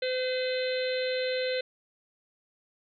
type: harmonic tone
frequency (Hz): 511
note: C5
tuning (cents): -41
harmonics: 1 / 3 / 4 / 5 / 6 / 7 / 8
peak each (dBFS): -28 / -39 / -39 / -41 / -44 / -41 / -38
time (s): 0.02-1.61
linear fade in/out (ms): 5
effects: none

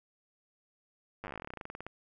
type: slowing click train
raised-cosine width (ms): 0.5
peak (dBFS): -26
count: 24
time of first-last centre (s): 1.24-1.866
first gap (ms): 9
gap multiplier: 1.09
effects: none

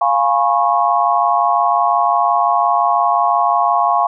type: chord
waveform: sine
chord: C# dominant seventh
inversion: first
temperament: equal with one note detuned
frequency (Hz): 698.5 / 830.6 / 987.8 / 1093.5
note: E#5 / G#5 / B5 / C#6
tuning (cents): 0 / 0 / 0 / -24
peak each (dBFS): -16 / -17 / -20 / -16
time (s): 0.01-4.07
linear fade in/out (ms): 5
effects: none

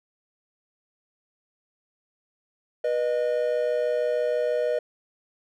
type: tone pair together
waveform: triangle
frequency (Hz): 486.8 / 613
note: B4 / D#5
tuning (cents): -25 / -26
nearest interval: major third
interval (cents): 399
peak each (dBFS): -23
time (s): 2.84-4.79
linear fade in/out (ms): 5
effects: none

